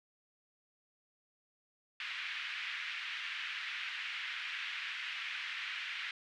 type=band-pass noise; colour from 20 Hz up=white; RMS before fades=-41 dBFS; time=2-6.11 s; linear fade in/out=2 ms; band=1600 to 2900 Hz; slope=24 dB/octave; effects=none